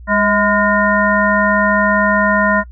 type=harmonic tone with a mistuned harmonic; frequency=203.8 Hz; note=G#3; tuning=32 cents flat; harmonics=1 / 3 / 5 / 7 / 9; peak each=-17 / -17 / -17 / -17 / -17 dBFS; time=0.07-2.64 s; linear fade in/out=50 ms; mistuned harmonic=3; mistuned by=+70 cents; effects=noise-tail reverb RT60 0.1 s tail -26 dB re dry + added 60 Hz sine -32 dBFS peak until 2.71 s